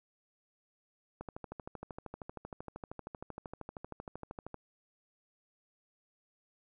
click train, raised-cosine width 1 ms, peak -28 dBFS, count 44, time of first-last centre 1.21-4.543 s, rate 12.9 Hz, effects none

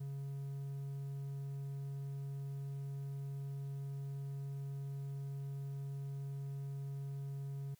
triangle tone, 138.59 Hz, C#3, in tune, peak -38 dBFS, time 0-7.75 s, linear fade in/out 10 ms, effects white hiss -71 dBFS RMS until 7.79 s

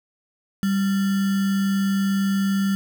sine tone with sample-and-hold, 196 Hz, G3, in tune, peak -18 dBFS, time 0.63-2.75 s, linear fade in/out 0 ms, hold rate 1575 Hz, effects none

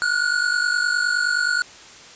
square tone pair together, 1430.4 / 1480 Hz, F6 / F#6, +41 / 0 cents, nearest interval minor second, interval 59 cents, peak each -22 dBFS, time 0.02-1.62 s, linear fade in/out 0 ms, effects white hiss -43 dBFS RMS until 2.15 s + resampled to 16000 Hz

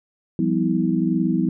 sine tone cluster, 172.5 / 194.4 / 250 / 321.5 Hz, F3 / G3 / B3 / E4, -21 / -14 / +21 / -43 cents, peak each -23 dBFS, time 0.39-1.49 s, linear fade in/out 2 ms, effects none

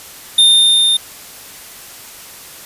square tone with level ramp, 3627 Hz, A#7, 48 cents flat, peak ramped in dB -6 to -11 dBFS, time 0.38-0.97 s, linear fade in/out 5 ms, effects white hiss -35 dBFS RMS until 2.65 s + resampled to 32000 Hz

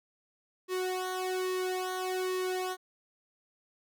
sawtooth tone with flanger, 370 Hz, F#4, in tune, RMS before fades -33 dBFS, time 0.68-2.77 s, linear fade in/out 50 ms, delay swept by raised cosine 1.4 to 2.31 ms, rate 1.2 Hz, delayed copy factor -1, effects none

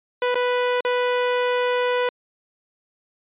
sawtooth tone with dropouts, 493.9 Hz, B4, in tune, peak -15 dBFS, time 0.22-2.09 s, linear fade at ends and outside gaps 2 ms, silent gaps 0.345-0.354 / 0.807-0.849 s, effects resampled to 8000 Hz

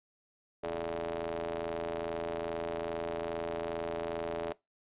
sawtooth ring-modulated tone, 82.41 Hz, E2, in tune, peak -27 dBFS, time 0.63-4.53 s, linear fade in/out 10 ms, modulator 507 Hz, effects noise-tail reverb RT60 0.2 s tail -22 dB re dry + resampled to 8000 Hz

